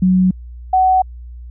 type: tone pair in turn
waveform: sine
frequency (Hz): 185 / 749.9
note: F#3 / F#5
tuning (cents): 0 / +23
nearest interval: 2 octaves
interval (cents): 2423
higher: second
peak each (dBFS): -9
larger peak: neither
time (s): 0.02-0.31 / 0.73-1.02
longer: neither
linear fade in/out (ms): 5
effects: added 60 Hz sine -30 dBFS peak until 1.5 s